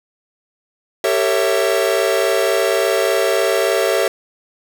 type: chord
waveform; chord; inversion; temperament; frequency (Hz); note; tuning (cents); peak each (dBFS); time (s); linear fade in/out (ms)
45% pulse; G diminished seventh; none; equal with one note detuned; 392 / 455.5 / 554.4 / 659.3; G4 / Bb4 / Db5 / Fb5; 0 / -40 / 0 / 0; -20; 1.04-4.08; 2
effects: none